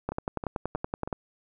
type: two click trains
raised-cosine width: 1 ms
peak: -20 / -15 dBFS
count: 4 / 12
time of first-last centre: 0.12-1.075 / 0.09-1.128 s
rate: 3.14 / 10.6 Hz
effects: none

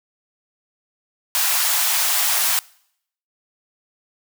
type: high-pass noise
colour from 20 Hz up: white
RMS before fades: -19 dBFS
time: 1.35-2.59 s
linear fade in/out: 0 ms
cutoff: 640 Hz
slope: 48 dB/octave
effects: noise-tail reverb RT60 0.7 s tail -24 dB re dry

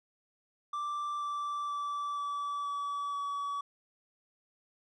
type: tone with pitch steps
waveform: triangle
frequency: 1174.7 / 1167.3 / 1159.9 / 1152.5 / 1145.2 / 1138 Hz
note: D6 / D6 / D6 / D6 / D6 / C#6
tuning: 0 / -11 / -22 / -33 / -44 / +45 cents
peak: -31 dBFS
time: 0.73-3.61 s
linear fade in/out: 5 ms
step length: 480 ms
effects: resampled to 24000 Hz

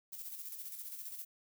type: noise with tremolo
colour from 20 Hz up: violet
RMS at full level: -44 dBFS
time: 0.12-1.25 s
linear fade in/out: 10 ms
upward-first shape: square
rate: 15 Hz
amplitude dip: 45%
effects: none

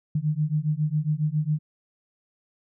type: beating tone pair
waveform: sine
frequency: 148.7 / 156 Hz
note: D3 / D#3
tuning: +22 / +5 cents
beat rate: 7.3 Hz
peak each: -25 dBFS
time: 0.15-1.59 s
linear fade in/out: 5 ms
effects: none

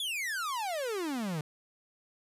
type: exponential sweep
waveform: 45% pulse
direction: down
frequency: 3520 to 144.8 Hz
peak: -32 dBFS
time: 0-1.41 s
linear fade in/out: 2 ms
effects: resampled to 32000 Hz

